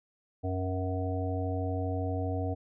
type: harmonic tone with a mistuned harmonic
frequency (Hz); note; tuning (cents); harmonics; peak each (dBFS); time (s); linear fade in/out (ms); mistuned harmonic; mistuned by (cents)
92.5; F#2; 0; 1 / 3 / 5 / 7 / 8; -31 / -36 / -38 / -39 / -40; 0.43-2.55; 20; 5; +26
effects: none